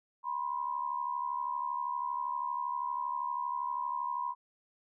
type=tone pair together; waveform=sine; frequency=973.9 / 1046.5 Hz; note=B5 / C6; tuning=-24 / 0 cents; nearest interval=minor second; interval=124 cents; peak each=-34 / -36 dBFS; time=0.23-4.35 s; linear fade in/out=50 ms; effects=none